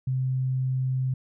sine tone, 130 Hz, C3, 11 cents flat, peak -23 dBFS, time 0.07-1.14 s, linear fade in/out 5 ms, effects none

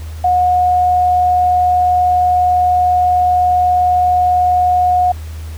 sine tone, 724 Hz, F#5, 38 cents flat, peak -9 dBFS, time 0.24-5.12 s, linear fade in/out 5 ms, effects added 79 Hz sine -24 dBFS peak until 5.57 s + pink hiss -40 dBFS RMS until 5.57 s

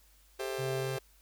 40% pulse chord, A minor seventh, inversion third, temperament just, 396 / 440 / 528 / 660 Hz, G4 / A4 / C5 / E5, +18 / 0 / +16 / +2 cents, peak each -36 / -42 / -40 / -42 dBFS, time 0.39-0.99 s, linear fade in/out 10 ms
harmonic tone, 132.6 Hz, C3, 23 cents sharp, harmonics 1 / 3 / 5, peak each -36 / -44 / -47 dBFS, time 0.58-0.98 s, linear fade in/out 20 ms
effects added 50 Hz sine -62 dBFS peak until 1.21 s + white hiss -65 dBFS RMS until 1.21 s

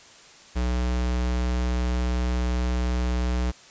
square tone, 61.4 Hz, B1, 9 cents flat, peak -23 dBFS, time 0.55-3.52 s, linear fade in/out 20 ms, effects white hiss -49 dBFS RMS until 3.7 s + resampled to 16000 Hz

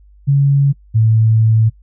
sine tone pair in turn, 140 / 111.12 Hz, C#3 / A2, +18 / +18 cents, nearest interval major third, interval 400 cents, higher first, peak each -8 dBFS, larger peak neither, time 0.27-0.73 / 0.94-1.7 s, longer second, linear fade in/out 20 ms, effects noise-tail reverb RT60 0.1 s tail -24 dB re dry + added 50 Hz sine -42 dBFS peak until 1.82 s

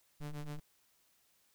square ring-modulated tone, 73.42 Hz, D2, in tune, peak -38 dBFS, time 0.2-0.6 s, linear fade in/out 10 ms, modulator 77.4 Hz, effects white hiss -72 dBFS RMS until 1.54 s

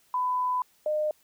sine tone pair in turn, 1001 / 608.9 Hz, B5 / D#5, +23 / -38 cents, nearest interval major sixth, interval 861 cents, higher first, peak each -24 dBFS, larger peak neither, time 0.14-0.62 / 0.86-1.11 s, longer first, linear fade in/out 2 ms, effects white hiss -64 dBFS RMS until 1.23 s

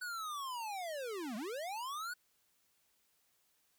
square linear two-way sweep, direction down then up, 1497 to 200.2 to 1497 Hz, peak -40 dBFS, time 0.01-2.14 s, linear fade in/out 10 ms, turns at 1.36 s, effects white hiss -75 dBFS RMS until 3.78 s

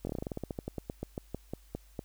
slowing click train, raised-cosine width 2 ms, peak -22 dBFS, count 22, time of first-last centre 0.05-1.992 s, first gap 21 ms, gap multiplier 1.13, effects added 50 Hz sine -56 dBFS peak until 2.04 s + white hiss -65 dBFS RMS until 2.04 s

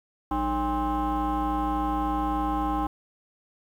sine tone with frequency modulation, 554.4 Hz, C#5, in tune, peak -22 dBFS, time 0.31-2.87 s, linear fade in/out 5 ms, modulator 249 Hz, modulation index 2.2, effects tanh soft clip ceiling -21 dBFS + 9-bit

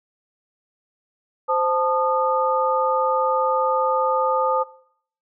sine tone cluster, 520 / 880 / 1225 Hz, C5 / A5 / D#6, -11 / 0 / -27 cents, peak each -22 dBFS, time 1.48-4.64 s, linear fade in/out 20 ms, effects noise-tail reverb RT60 0.6 s tail -19 dB re dry

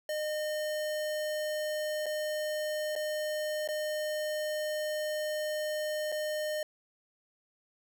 square tone with dropouts, 610 Hz, D#5, 34 cents flat, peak -32 dBFS, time 0.09-6.63 s, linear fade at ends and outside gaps 2 ms, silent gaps 2.059-2.064 / 2.954-2.961 / 3.676-3.687 / 6.119-6.123 s, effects none

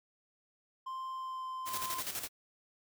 triangle tone with pitch glide, 1046.5 to 1037.5 Hz, C6 to C6, 0 to -15 cents, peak -36 dBFS, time 0.86-2.01 s, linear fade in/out 10 ms, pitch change -15 cents, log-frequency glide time 1.12-1.45 s
white noise with tremolo, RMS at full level -37 dBFS, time 1.65-2.29 s, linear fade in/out 50 ms, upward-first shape square, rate 12 Hz, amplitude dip 60%
effects none

